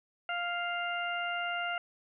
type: harmonic tone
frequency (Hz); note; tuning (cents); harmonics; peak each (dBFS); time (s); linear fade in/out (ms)
699; F5; +1; 1 / 2 / 3 / 4; -36 / -35 / -40 / -39; 0.29-1.78; 2
effects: none

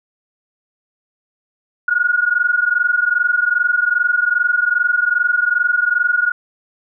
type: tone pair together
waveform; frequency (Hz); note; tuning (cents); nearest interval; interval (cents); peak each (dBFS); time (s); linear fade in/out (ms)
sine; 1433.5 / 1456; F6 / F#6; +45 / -28; unison; 27; -16; 1.88-6.32; 5
effects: none

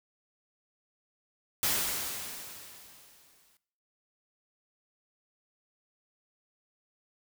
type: noise with exponential decay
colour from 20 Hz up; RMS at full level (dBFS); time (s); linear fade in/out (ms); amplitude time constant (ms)
white; -27; 1.63-3.57; 1; 420
effects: noise-tail reverb RT60 0.6 s tail -18 dB re dry

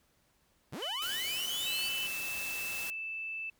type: linear sweep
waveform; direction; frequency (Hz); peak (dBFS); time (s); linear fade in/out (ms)
sawtooth; up; 82 to 4667; -35; 0.72-1.89; 10
type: tone with vibrato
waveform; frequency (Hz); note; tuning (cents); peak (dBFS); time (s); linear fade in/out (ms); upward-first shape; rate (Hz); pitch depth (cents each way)
sine; 3000; F#7; +23; -35; 0.82-2.07; 5; triangle; 11; 12
type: noise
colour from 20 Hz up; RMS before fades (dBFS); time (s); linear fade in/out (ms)
white; -41; 1.02-2.9; 0
type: tone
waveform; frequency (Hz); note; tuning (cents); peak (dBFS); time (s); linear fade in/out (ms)
sine; 2639; E7; +1; -36; 1.66-3.5; 5
effects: pink hiss -71 dBFS RMS until 3.59 s

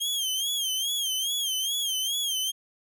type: tone with vibrato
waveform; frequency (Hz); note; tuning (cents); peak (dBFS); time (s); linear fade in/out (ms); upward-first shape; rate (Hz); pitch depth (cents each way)
sawtooth; 3204; G7; +37; -23; 0-2.52; 20; sine; 2.4; 100
effects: none

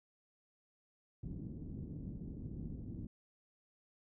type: low-pass noise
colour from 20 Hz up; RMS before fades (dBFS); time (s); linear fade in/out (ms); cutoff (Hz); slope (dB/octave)
white; -45; 1.23-3.07; 5; 250; 24
effects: none

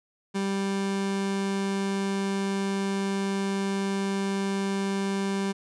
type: tone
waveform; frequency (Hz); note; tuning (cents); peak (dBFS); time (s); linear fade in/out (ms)
30% pulse; 196.2; G3; +2; -23; 0.34-5.53; 20
effects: resampled to 22050 Hz

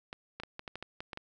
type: clicks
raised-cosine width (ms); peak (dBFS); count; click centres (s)
0.3; -24; 10; 0.129 / 0.4 / 0.435 / 0.594 / 0.678 / 0.756 / 0.826 / 1.005 / 1.132 / 1.174
effects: none

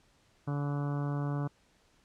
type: harmonic tone with a mistuned harmonic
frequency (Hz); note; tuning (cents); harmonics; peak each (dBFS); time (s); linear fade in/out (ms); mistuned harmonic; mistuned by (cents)
143.6; D3; -39; 1 / 2 / 3 / 4 / 5 / 6 / 7 / 8 / 9 / 10; -31 / -38 / -45 / -46 / -47 / -50 / -49 / -48 / -52 / -52; 0.47-1.48; 10; 10; +50
effects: pink hiss -67 dBFS RMS until 2.04 s + low-pass 8000 Hz 12 dB/octave

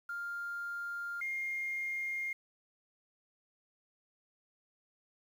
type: tone pair in turn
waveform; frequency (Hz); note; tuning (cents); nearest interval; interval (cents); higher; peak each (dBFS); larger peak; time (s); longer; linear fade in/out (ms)
sine; 1400 / 2123; F6 / C7; +4 / +25; perfect fifth; 721; second; -36 / -33; second; 0.09-1.21 / 1.21-2.33; neither; 5
effects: tanh soft clip ceiling -30 dBFS + 10-bit

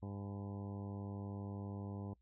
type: harmonic tone with a mistuned harmonic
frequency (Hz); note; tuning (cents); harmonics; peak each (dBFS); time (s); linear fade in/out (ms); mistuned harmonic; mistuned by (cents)
100; G2; +35; 1 / 2 / 3 / 4 / 5 / 6 / 7 / 8 / 9 / 10; -44 / -47 / -52 / -55 / -57 / -61 / -61 / -63 / -61 / -62; 0.02-2.14; 10; 9; -54
effects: noise-tail reverb RT60 0.1 s tail -25 dB re dry + added 60 Hz sine -70 dBFS peak until 2.21 s

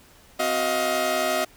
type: tone cluster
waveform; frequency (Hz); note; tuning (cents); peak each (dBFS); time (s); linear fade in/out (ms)
sawtooth; 258.9 / 370.7 / 631 / 702; C4 / F#4 / D#5 / F5; -18 / +3 / +24 / +9; -29 / -27 / -20 / -24; 0.39-1.45; 10
effects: pink hiss -53 dBFS RMS until 1.56 s

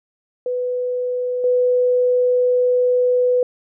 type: tone with level steps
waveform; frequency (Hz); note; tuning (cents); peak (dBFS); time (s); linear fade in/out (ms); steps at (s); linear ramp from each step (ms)
sine; 496.9; B4; +11; -19 / -13; 0.46-3.43; 2; 1.44; 2
effects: none

